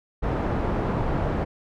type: low-pass noise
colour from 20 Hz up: pink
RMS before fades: -25 dBFS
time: 0.22-1.45 s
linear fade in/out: 20 ms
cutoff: 1000 Hz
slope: 12 dB/octave
effects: none